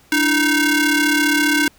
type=ring-modulated tone; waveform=sawtooth; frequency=622.3 Hz; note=D#5; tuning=in tune; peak=-7 dBFS; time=0.12-1.68 s; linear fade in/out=2 ms; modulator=916 Hz; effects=pink hiss -52 dBFS RMS until 1.78 s